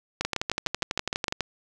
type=two click trains; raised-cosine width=0.2 ms; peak=-9 / -9 dBFS; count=8 / 15; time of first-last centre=0.21-1.282 / 0.25-1.407 s; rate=6.53 / 12.1 Hz; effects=none